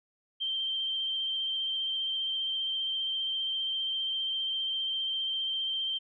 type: tone with vibrato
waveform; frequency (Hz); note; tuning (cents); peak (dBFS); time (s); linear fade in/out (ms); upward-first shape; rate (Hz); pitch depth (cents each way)
sine; 3140; G7; +2; -29; 0.4-5.99; 20; triangle; 15; 20
effects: none